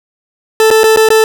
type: tone with dropouts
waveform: 40% pulse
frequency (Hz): 440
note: A4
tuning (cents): 0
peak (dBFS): -4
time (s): 0.6-1.24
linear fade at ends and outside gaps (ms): 1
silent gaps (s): 0.704-0.711 / 0.834-0.84 / 0.962-0.972 / 1.088-1.103
effects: none